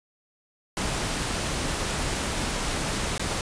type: noise with dropouts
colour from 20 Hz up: pink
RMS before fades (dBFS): -28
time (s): 0.77-3.41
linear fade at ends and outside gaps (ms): 1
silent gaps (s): 3.18-3.195
effects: resampled to 22050 Hz